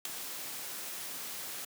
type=noise with ADSR envelope; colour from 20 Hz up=white; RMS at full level=-31 dBFS; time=0.05-1.65 s; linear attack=4 ms; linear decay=4 ms; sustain=-10 dB; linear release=6 ms; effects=high-pass 150 Hz 12 dB/octave